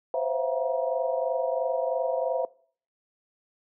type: tone cluster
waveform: sine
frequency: 513 / 536 / 662 / 712 / 951 Hz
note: C5 / C5 / E5 / F5 / A#5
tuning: -34 / +42 / +7 / +33 / +34 cents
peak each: -29 / -31 / -28 / -35 / -36 dBFS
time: 0.14-2.45 s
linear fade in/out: 2 ms
effects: noise-tail reverb RT60 0.5 s tail -22 dB re dry

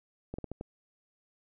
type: slowing click train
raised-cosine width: 2 ms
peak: -24 dBFS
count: 5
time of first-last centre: 0.34-0.611 s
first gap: 45 ms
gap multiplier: 1.28
effects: none

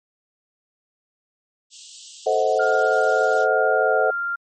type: high-pass noise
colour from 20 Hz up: white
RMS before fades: -38 dBFS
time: 1.7-3.47 s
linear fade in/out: 50 ms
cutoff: 2800 Hz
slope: 96 dB/octave
type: chord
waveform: sine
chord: A diminished seventh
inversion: none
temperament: equal with one note detuned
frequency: 440 / 523.3 / 636.8 / 740 Hz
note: A4 / C5 / Eb5 / Gb5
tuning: 0 / 0 / +40 / 0 cents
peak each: -22 dBFS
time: 2.26-4.11 s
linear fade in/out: 10 ms
type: tone with pitch glide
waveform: sine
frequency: 1410 to 1392.2 Hz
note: F6 to F6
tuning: +16 to -6 cents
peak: -22 dBFS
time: 2.59-4.36 s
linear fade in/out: 10 ms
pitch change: -22 cents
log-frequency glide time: 3.74-4.17 s
effects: MP3 32 kbps

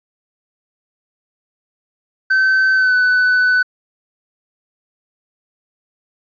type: tone with pitch glide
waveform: triangle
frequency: 1538 to 1497.7 Hz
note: G6 to F#6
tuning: -33 to +21 cents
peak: -9 dBFS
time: 2.3-3.63 s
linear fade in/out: 10 ms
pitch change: -46 cents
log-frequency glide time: 2.74-2.95 s
effects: resampled to 11025 Hz

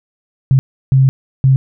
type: tone bursts at uneven times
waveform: sine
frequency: 133.3 Hz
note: C3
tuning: 33 cents sharp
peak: -6 dBFS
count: 3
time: 0.51-0.59 / 0.92-1.09 / 1.44-1.56 s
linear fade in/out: 0 ms
effects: none

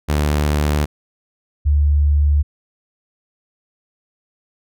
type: tone pair in turn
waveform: sawtooth / sine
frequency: 74.2 / 73.05 Hz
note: D2 / D2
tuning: +18 / -9 cents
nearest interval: unison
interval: 27 cents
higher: first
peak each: -11 dBFS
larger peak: neither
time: 0.08-0.86 / 1.65-2.43 s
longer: neither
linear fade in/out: 20 ms
effects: none

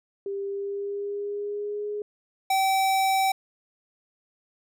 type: tone with pitch glide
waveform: sine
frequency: 396.8 to 416 Hz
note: G4 to G#4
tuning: +21 to +3 cents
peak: -28 dBFS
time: 0.26-2.02 s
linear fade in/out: 2 ms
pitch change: +82 cents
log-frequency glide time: 0.45-1.87 s
type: tone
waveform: square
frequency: 770 Hz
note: G5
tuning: 31 cents flat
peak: -21 dBFS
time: 2.5-3.32 s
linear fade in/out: 5 ms
effects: none

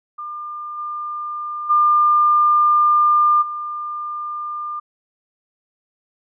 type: tone with level steps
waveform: sine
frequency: 1200 Hz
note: D6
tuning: 37 cents sharp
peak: -27 / -24 / -11 / -24 dBFS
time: 0.18-4.8 s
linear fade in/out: 10 ms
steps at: 0.77 / 1.69 / 3.41 s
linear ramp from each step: 20 ms
effects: none

